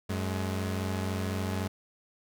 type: tone pair together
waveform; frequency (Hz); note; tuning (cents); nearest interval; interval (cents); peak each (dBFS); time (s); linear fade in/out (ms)
sawtooth; 93.9 / 211.7; F#2 / G#3; +26 / +33; octave + major second; 1407; -27 / -31; 0.09-1.68; 10
effects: none